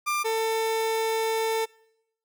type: tone pair in turn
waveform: 30% pulse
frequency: 1192 / 446.5 Hz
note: D6 / A4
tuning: +25 / +25 cents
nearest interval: octave + perfect fourth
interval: 1700 cents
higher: first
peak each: -21 dBFS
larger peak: neither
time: 0.06-0.24 / 0.24-1.66 s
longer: second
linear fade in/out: 20 ms
effects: noise-tail reverb RT60 0.8 s tail -24 dB re dry